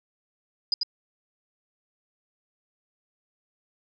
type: tone with echo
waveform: sine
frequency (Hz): 4955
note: D#8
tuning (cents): -8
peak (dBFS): -20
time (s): 0.72-0.74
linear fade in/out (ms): 2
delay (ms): 92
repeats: 1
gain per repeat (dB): -3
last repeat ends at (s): 0.832
effects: none